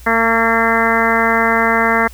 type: harmonic tone with a mistuned harmonic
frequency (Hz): 227.3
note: A#3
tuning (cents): -43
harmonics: 1 / 2 / 3 / 4 / 5 / 6 / 7 / 8 / 9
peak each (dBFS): -20 / -20 / -20 / -20 / -20 / -20 / -20 / -20 / -20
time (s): 0.06-2.08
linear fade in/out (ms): 10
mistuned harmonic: 7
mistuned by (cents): +23
effects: added 60 Hz sine -35 dBFS peak until 2.13 s + white hiss -44 dBFS RMS until 2.13 s